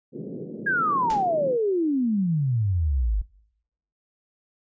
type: band-pass noise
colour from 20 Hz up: pink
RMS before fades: -35 dBFS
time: 0.12-1.58 s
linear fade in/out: 50 ms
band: 140 to 490 Hz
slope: 48 dB/octave
type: exponential sweep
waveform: sine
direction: down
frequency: 1661.2 to 46.95 Hz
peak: -20 dBFS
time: 0.66-3.22 s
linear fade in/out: 10 ms
type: noise with exponential decay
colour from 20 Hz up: pink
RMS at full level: -32 dBFS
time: 1.1-1.3 s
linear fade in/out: 1 ms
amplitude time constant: 43 ms
effects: noise-tail reverb RT60 0.8 s tail -24 dB re dry + resampled to 16000 Hz